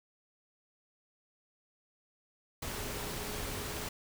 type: tone in noise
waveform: sine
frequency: 420 Hz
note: G#4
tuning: 19 cents sharp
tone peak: -48 dBFS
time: 2.76-3.88 s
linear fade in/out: 5 ms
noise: pink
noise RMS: -39 dBFS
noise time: 2.62-3.89 s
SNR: -12 dB
effects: none